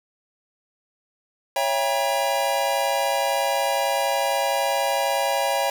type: chord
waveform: square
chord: C# diminished seventh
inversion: none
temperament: just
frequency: 554.4 / 665.2 / 798.3 / 957.9 Hz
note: C#5 / E5 / G5 / Bb5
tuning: 0 / +16 / +31 / +47 cents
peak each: -26 / -28 / -26 / -28 dBFS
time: 1.56-5.7 s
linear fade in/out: 2 ms
effects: none